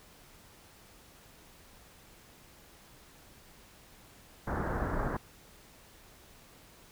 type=low-pass noise; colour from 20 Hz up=pink; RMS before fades=-33 dBFS; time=4.47-5.17 s; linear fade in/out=5 ms; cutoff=1700 Hz; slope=48 dB/octave; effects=pink hiss -57 dBFS RMS until 6.91 s